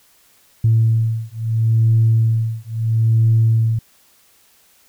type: beating tone pair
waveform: sine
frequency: 112.4 / 113.15 Hz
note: A2 / A2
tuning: +37 / +49 cents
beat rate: 0.75 Hz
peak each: -15 dBFS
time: 0.64-3.79 s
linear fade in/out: 5 ms
effects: tanh soft clip ceiling -6 dBFS + white hiss -54 dBFS RMS until 4.88 s